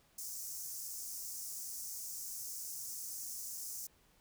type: high-pass noise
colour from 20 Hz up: pink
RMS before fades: -44 dBFS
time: 0.18-3.87 s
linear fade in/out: 5 ms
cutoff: 5500 Hz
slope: 48 dB/octave
effects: pink hiss -69 dBFS RMS until 4.2 s